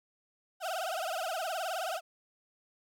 35% pulse tone with vibrato, 698.5 Hz, F5, in tune, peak -31 dBFS, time 0.6-2.01 s, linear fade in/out 50 ms, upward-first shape triangle, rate 19 Hz, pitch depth 220 cents each way, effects none

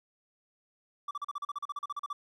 triangle tone bursts, 1160 Hz, D6, 22 cents flat, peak -31 dBFS, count 16, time 1.08-2.13 s, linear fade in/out 5 ms, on 30 ms, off 38 ms, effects none

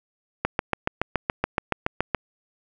click train, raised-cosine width 0.5 ms, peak -6 dBFS, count 13, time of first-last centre 0.45-2.147 s, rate 7.07 Hz, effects none

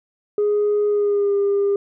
sine tone with pitch glide, 415.3 to 401.4 Hz, G#4 to G4, 0 to +41 cents, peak -14 dBFS, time 0.38-1.76 s, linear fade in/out 2 ms, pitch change -59 cents, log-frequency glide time 0.88-1.34 s, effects tanh soft clip ceiling -13 dBFS

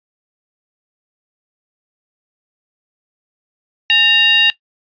sine tone with frequency modulation, 2794 Hz, F7, in tune, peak -8 dBFS, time 3.9-4.5 s, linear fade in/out 0 ms, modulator 981 Hz, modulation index 0.8, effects noise-tail reverb RT60 0.1 s tail -18 dB re dry + resampled to 11025 Hz

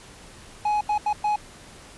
triangle tone bursts at uneven times, 839 Hz, G#5, 17 cents sharp, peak -18 dBFS, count 4, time 0.65-0.81 / 0.89-0.98 / 1.06-1.13 / 1.24-1.36 s, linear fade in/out 5 ms, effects pink hiss -46 dBFS RMS until 1.97 s + resampled to 24000 Hz

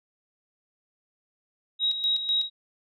sine tone with tremolo, 3813 Hz, A#7, 38 cents sharp, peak -21 dBFS, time 1.79-2.5 s, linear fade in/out 50 ms, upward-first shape square, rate 4 Hz, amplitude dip 60%, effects none

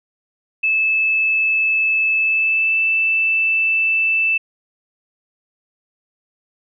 sine tone with pitch glide, 2615 to 2645 Hz, E7 to E7, -15 to +5 cents, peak -14 dBFS, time 0.63-4.38 s, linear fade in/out 10 ms, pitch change +20 cents, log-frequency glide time 2.17-2.8 s, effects none

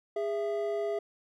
triangle tone pair together, 409.8 / 664.9 Hz, G#4 / E5, -23 / +15 cents, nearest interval minor sixth, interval 838 cents, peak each -29 / -31 dBFS, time 0.16-0.99 s, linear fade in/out 5 ms, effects none

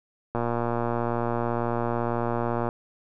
click train, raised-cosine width 1 ms, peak -13 dBFS, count 277, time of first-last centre 0.35-2.689 s, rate 118 Hz, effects none

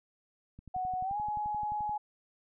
click train, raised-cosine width 5 ms, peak -36 dBFS, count 16, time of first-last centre 0.59-1.894 s, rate 11.5 Hz
sine tone with pitch glide, 740 to 840.3 Hz, F#5 to G#5, 0 to +20 cents, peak -31 dBFS, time 0.74-1.98 s, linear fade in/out 10 ms, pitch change +220 cents, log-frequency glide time 1.03-1.18 s
effects none

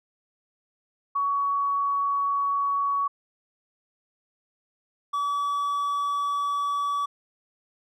sine / triangle tone pair in turn, 1124 / 1144.3 Hz, C#6 / D6, +24 / -45 cents, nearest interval unison, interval 31 cents, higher second, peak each -22 / -22 dBFS, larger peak neither, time 1.15-3.08 / 5.13-7.06 s, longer neither, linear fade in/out 10 ms, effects none

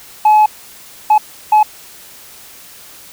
sine tone bursts at uneven times, 853 Hz, G#5, 46 cents sharp, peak -3 dBFS, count 3, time 0.25-0.46 / 1.1-1.18 / 1.52-1.63 s, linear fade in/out 5 ms, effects tanh soft clip ceiling -4 dBFS + white hiss -38 dBFS RMS until 3.12 s

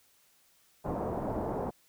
white low-pass noise, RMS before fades -34 dBFS, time 0.84-1.71 s, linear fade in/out 20 ms, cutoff 790 Hz, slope 24 dB/octave, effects white hiss -66 dBFS RMS until 1.88 s

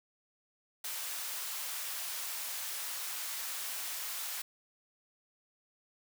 white high-pass noise, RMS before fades -39 dBFS, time 0.84-4.42 s, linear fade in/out 5 ms, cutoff 790 Hz, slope 12 dB/octave, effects none

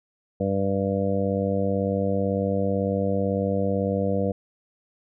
harmonic tone, 98 Hz, G2, in tune, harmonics 1 / 2 / 3 / 4 / 5 / 6 / 7, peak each -29 / -26 / -32 / -38 / -26 / -30 / -35 dBFS, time 0.4-4.32 s, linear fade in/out 5 ms, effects none

